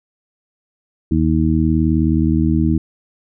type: harmonic tone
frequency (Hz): 79.2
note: D#2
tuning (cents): +31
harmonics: 1 / 2 / 3 / 4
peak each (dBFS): -18 / -18 / -18 / -18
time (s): 1.11-2.78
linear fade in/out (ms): 5
effects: none